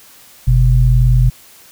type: tone pair together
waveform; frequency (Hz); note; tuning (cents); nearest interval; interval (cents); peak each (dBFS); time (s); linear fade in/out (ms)
sine; 46.97 / 125.4; F#1 / B2; +27 / +27; octave + perfect fourth; 1700; -10; 0.47-1.3; 10
effects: white hiss -43 dBFS RMS until 1.71 s